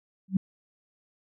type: tone with exponential growth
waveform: sine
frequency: 190.3 Hz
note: F#3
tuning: 49 cents sharp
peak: -16 dBFS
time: 0.28-0.37 s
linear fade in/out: 5 ms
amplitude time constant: 18 ms
effects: none